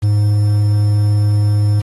triangle tone with quantisation, 104 Hz, G#2, 3 cents sharp, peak -8 dBFS, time 0.02-1.82 s, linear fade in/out 20 ms, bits 6, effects AAC 32 kbps

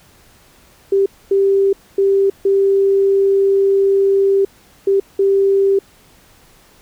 sine tone bursts at uneven times, 392.6 Hz, G4, 3 cents sharp, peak -10 dBFS, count 6, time 0.92-1.06 / 1.31-1.73 / 1.98-2.3 / 2.45-4.45 / 4.87-5 / 5.19-5.79 s, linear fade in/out 5 ms, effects pink hiss -49 dBFS RMS until 6.81 s

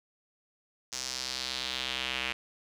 square tone with band-pass filter sweep, 64.2 Hz, C2, 32 cents flat, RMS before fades -35 dBFS, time 0.92-2.33 s, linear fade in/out 10 ms, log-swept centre 5900 to 2600 Hz, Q 2.6, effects none

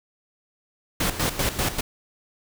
pink noise with tremolo, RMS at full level -23 dBFS, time 1-1.81 s, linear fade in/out 5 ms, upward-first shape square, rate 5.1 Hz, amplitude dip 70%, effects none

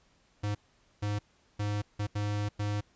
square tone bursts at uneven times, 103.6 Hz, G#2, 4 cents flat, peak -30 dBFS, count 6, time 0.43-0.55 / 1.02-1.19 / 1.59-1.82 / 1.99-2.07 / 2.15-2.49 / 2.59-2.81 s, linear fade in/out 10 ms, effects pink hiss -67 dBFS RMS until 2.95 s + resampled to 16000 Hz

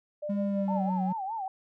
sine tone with tremolo, 596 Hz, D5, 25 cents sharp, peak -31 dBFS, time 0.22-0.9 s, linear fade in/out 10 ms, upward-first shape sine, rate 6 Hz, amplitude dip 70%
triangle tone with pitch glide, 202.5 to 185.69 Hz, G#3 to F#3, -43 to +6 cents, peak -25 dBFS, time 0.29-1.13 s, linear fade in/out 10 ms, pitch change -151 cents, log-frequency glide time 0.44-0.97 s
sine tone with vibrato, 832 Hz, G#5, 3 cents sharp, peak -31 dBFS, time 0.68-1.48 s, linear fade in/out 2 ms, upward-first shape sine, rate 4.9 Hz, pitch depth 170 cents each way
effects none

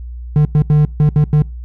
triangle tone bursts at uneven times, 150 Hz, D3, 37 cents sharp, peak -5 dBFS, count 6, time 0.36-0.45 / 0.55-0.62 / 0.7-0.85 / 1-1.09 / 1.16-1.24 / 1.33-1.42 s, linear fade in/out 0 ms, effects noise-tail reverb RT60 0.3 s tail -24 dB re dry + added 60 Hz sine -25 dBFS peak until 1.64 s

